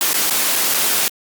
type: noise with dropouts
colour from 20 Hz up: white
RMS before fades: -17 dBFS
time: 0.01-1.08 s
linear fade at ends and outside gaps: 0 ms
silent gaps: 0.131-0.142 / 0.298-0.308 / 0.555-0.559 / 0.74-0.744 s
effects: high-pass 200 Hz 12 dB/octave + Opus 48 kbps